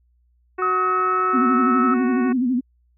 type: harmonic tone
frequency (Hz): 370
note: F#4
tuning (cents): 0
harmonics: 1 / 2 / 3 / 4 / 5 / 6 / 7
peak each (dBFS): -25 / -33 / -31 / -34 / -36 / -43 / -42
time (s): 0.58-2.33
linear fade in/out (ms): 10
type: tone with pitch glide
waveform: sine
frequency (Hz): 1274 to 1296.3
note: D#6 to E6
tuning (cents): +41 to -29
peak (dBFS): -18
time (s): 0.62-1.94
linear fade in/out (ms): 2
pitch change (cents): +30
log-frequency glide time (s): 0.79-1.4
type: tone with vibrato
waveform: sine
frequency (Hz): 251.2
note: B3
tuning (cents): +30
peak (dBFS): -17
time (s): 1.33-2.61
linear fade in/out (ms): 20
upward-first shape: sine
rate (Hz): 12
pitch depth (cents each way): 96
effects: added 60 Hz sine -58 dBFS peak until 2.97 s